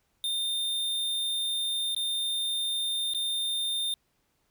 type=tone with dropouts; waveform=square; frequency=3626 Hz; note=A#7; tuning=49 cents flat; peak=-28 dBFS; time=0.24-3.94 s; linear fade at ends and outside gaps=1 ms; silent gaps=1.948-1.964 / 3.136-3.147 s; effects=pink hiss -73 dBFS RMS until 4.5 s